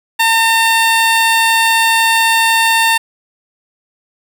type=tone; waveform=15% pulse; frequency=906 Hz; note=A#5; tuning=50 cents flat; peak=-3 dBFS; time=0.19-2.98 s; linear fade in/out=10 ms; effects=none